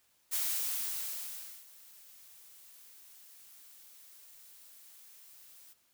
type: noise with ADSR envelope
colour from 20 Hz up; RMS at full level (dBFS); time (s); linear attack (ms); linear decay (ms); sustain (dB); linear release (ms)
blue; -32; 0.31-5.74; 26; 1300; -24; 19
effects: white hiss -71 dBFS RMS until 5.93 s